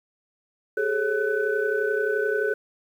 sine tone cluster, 398.7 / 430.2 / 546 / 1501 Hz, G4 / A4 / C#5 / F#6, +29 / -39 / -26 / +24 cents, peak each -28 / -24 / -31 / -27 dBFS, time 0.77-2.54 s, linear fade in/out 5 ms, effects tanh soft clip ceiling -11 dBFS + 9-bit

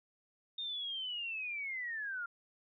sine linear sweep, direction down, 3683 to 1374 Hz, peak -37 dBFS, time 0.58-2.26 s, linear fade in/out 5 ms, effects none

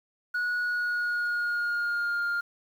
sine tone with pitch glide, 1460 to 1405.4 Hz, F#6 to F6, -24 to +10 cents, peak -23 dBFS, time 0.34-2.41 s, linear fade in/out 10 ms, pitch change -66 cents, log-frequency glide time 0.6-2.27 s, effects tanh soft clip ceiling -25 dBFS + 9-bit

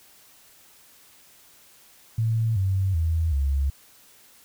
sine tone with pitch steps, 112.4 / 95.61 / 81.34 / 69.19 Hz, A2 / G2 / E2 / C#2, +37 / -43 / -23 / -3 cents, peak -20 dBFS, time 2.18-3.7 s, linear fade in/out 5 ms, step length 380 ms, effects white hiss -54 dBFS RMS until 4.44 s

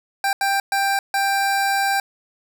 25% pulse tone bursts at uneven times, 789 Hz, G5, 11 cents sharp, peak -14 dBFS, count 4, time 0.24-0.33 / 0.41-0.6 / 0.72-0.99 / 1.14-2 s, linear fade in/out 2 ms, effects none

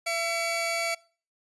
sawtooth tone pair together, 674 / 2271 Hz, E5 / C#7, +38 / +41 cents, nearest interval octave + major sixth, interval 2103 cents, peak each -26 dBFS, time 0.06-0.95 s, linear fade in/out 10 ms, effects noise-tail reverb RT60 0.4 s tail -22 dB re dry + resampled to 24000 Hz

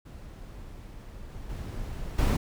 brown noise with level steps, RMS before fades -43 / -41 / -36 / -22 dBFS, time 0.05-2.37 s, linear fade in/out 10 ms, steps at 1.29 / 1.49 / 2.18 s, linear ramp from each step 10 ms, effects none

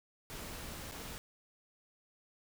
pink noise with dropouts, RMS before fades -45 dBFS, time 0.3-1.18 s, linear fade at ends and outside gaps 0 ms, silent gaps 0.913-0.92 s, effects none

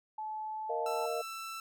sine tone with pitch glide, 864 to 873 Hz, A5 to A5, -32 to -14 cents, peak -36 dBFS, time 0.18-1.06 s, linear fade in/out 5 ms, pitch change +18 cents, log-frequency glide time 0.41-0.86 s
sine chord, Bb suspended fourth, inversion none, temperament just, 466.2 / 621.6 / 699.2 Hz, Bb4 / Eb5 / F5, 0 / -2 / +2 cents, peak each -36 / -37 / -38 dBFS, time 0.69-1.22 s, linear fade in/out 10 ms
sawtooth tone, 1331 Hz, E6, 16 cents sharp, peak -36 dBFS, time 0.86-1.6 s, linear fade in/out 2 ms
effects none

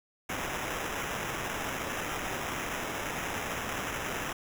violet noise with sample-and-hold, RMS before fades -35 dBFS, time 0.29-4.33 s, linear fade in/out 5 ms, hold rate 4410 Hz, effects none

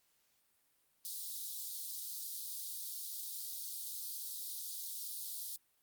white high-pass noise, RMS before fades -43 dBFS, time 1.05-5.56 s, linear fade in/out 0 ms, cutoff 3700 Hz, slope 48 dB/octave, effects white hiss -75 dBFS RMS until 5.82 s + Opus 48 kbps

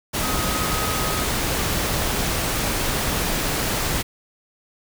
sine tone in noise, 1262 Hz, D#6, 24 cents sharp, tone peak -29 dBFS, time 0.22-1.26 s, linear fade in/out 20 ms, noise pink, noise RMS -23 dBFS, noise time 0.13-4.03 s, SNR -9 dB, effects none

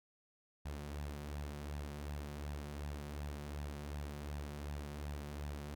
sawtooth tone with flanger, 73 Hz, D2, 10 cents flat, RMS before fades -44 dBFS, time 0.65-5.75 s, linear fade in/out 10 ms, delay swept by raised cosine 1.1 to 5.6 ms, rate 2.7 Hz, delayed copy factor +0.5, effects none

